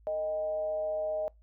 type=tone with frequency modulation; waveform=sine; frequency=622.3 Hz; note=D#5; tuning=in tune; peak=-29 dBFS; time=0.07-1.28 s; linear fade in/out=0 ms; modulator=176 Hz; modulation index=0.35; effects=noise-tail reverb RT60 0.2 s tail -24 dB re dry + added 54 Hz sine -56 dBFS peak until 1.42 s